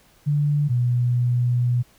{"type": "tone pair in turn", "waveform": "sine", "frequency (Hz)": [146.5, 122.38], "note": ["D3", "B2"], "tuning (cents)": [-4, -15], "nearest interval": "minor third", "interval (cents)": 311, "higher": "first", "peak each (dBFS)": -17, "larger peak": "neither", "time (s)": [[0.26, 0.69], [0.69, 1.83]], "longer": "second", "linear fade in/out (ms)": 20, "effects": ["pink hiss -56 dBFS RMS until 1.98 s"]}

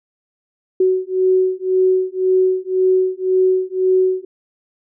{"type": "beating tone pair", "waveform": "sine", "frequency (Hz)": [372.1, 374], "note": ["F#4", "F#4"], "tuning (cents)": [10, 19], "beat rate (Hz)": 1.9, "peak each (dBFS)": -16, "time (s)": [0.8, 4.25], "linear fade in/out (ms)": 5, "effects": []}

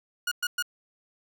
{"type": "tone bursts", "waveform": "sawtooth", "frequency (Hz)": 1442, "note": "F#6", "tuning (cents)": -45, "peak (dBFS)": -22, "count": 3, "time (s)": [0.27, 0.625], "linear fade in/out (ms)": 5, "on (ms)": 45, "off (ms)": 110, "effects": []}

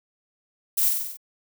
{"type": "noise with echo", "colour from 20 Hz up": "violet", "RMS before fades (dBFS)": -22, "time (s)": [0.77, 0.89], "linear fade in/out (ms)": 10, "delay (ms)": 47, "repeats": 6, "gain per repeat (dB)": -3, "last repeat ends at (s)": 1.172, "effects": []}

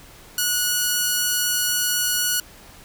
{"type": "tone", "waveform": "5% pulse", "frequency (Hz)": 1462, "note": "F#6", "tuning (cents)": -21, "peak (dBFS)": -8, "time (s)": [0.38, 2.4], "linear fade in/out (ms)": 2, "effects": ["pink hiss -46 dBFS RMS until 2.84 s"]}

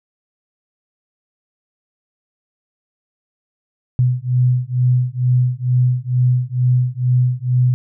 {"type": "beating tone pair", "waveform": "sine", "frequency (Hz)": [124.2, 126.4], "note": ["B2", "B2"], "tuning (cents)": [10, 41], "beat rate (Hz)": 2.2, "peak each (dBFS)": -16, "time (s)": [3.99, 7.74], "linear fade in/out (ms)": 0, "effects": []}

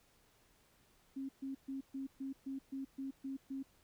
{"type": "tone bursts", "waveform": "sine", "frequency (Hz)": 270, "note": "C#4", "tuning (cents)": -45, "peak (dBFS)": -39, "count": 10, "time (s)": [1.16, 3.63], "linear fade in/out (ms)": 10, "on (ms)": 130, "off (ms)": 130, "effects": ["pink hiss -70 dBFS RMS until 3.83 s"]}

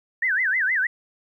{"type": "tone with vibrato", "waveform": "sine", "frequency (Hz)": 1760, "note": "A6", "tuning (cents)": 0, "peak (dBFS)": -19, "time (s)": [0.22, 0.87], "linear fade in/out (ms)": 5, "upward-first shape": "sine", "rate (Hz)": 6.4, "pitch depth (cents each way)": 280, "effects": ["10-bit"]}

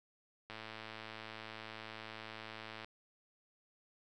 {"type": "click train", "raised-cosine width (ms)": 0.3, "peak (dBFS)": -30, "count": 259, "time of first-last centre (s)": [0.5, 2.845], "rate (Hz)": 110, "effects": []}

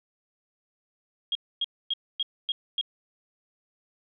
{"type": "tone bursts", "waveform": "sine", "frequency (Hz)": 3260, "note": "G#7", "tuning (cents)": -33, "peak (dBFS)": -24, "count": 6, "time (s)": [1.32, 2.812], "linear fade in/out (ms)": 2, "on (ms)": 32, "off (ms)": 260, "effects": []}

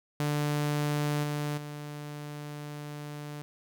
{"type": "tone with level steps", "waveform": "sawtooth", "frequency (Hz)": 147.6, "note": "D3", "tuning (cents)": 9, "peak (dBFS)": [-23, -26, -34], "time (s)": [0.2, 3.42], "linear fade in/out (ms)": 0, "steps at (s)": [1.23, 1.57], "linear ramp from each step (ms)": 10, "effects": []}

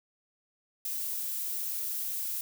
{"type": "noise", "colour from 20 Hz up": "violet", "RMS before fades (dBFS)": -34, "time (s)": [0.85, 2.41], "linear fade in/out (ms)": 2, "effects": []}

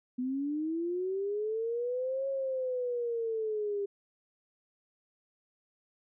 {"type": "linear two-way sweep", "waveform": "sine", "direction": "up then down", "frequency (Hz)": [246.9, 547, 397.8], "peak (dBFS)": -30, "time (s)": [0.18, 3.86], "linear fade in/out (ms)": 10, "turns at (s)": 2.28, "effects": []}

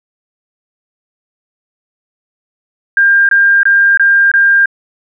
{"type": "tone bursts", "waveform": "sine", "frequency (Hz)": 1600, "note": "G6", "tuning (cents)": 35, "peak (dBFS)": -5, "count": 5, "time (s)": [2.97, 4.658], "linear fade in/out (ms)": 2, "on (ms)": 320, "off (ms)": 22, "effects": []}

